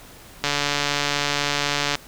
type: click train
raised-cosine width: 0.2 ms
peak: -4 dBFS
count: 219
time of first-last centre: 0.44-1.954 s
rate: 144 Hz
effects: pink hiss -45 dBFS RMS until 2.07 s